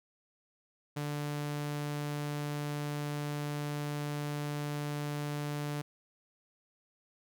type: tone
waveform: sawtooth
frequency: 146.83 Hz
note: D3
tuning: in tune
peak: -30 dBFS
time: 0.96-5.82 s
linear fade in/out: 10 ms
effects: none